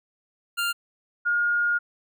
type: tone pair in turn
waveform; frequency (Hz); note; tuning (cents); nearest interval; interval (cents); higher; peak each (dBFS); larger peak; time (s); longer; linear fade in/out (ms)
25% pulse / sine; 1396.9 / 1424.6; F6 / F6; 0 / +34; unison; 34; second; -20; neither; 0.57-0.73 / 1.25-1.79; second; 20
effects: none